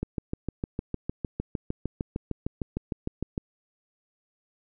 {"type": "click train", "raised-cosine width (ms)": 3, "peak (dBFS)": -16, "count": 23, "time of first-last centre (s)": [0.03, 3.379], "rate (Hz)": 6.57, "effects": []}